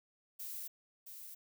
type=noise with echo; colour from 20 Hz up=violet; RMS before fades=-44 dBFS; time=0.39-0.68 s; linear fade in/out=10 ms; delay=670 ms; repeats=1; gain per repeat=-6 dB; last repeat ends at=1.35 s; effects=none